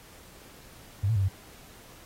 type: tone with pitch steps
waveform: sine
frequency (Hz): 99.2 / 113 / 98 / 95.8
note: G2 / A2 / G2 / G2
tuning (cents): +21 / +47 / 0 / -39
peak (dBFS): -22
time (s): 1.03-1.286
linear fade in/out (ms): 10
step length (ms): 64
effects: pink hiss -52 dBFS RMS until 2.05 s + AAC 48 kbps